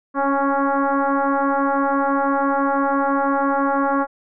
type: tone with frequency modulation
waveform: sine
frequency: 280 Hz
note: C#4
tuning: 18 cents sharp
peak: -16 dBFS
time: 0.14-4.07 s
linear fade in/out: 50 ms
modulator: 277 Hz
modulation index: 4
effects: none